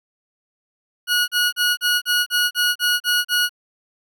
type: tone bursts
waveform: 20% pulse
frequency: 1453 Hz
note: F#6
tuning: 32 cents flat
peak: -11 dBFS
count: 10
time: 1.07-3.494 s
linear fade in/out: 50 ms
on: 210 ms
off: 36 ms
effects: none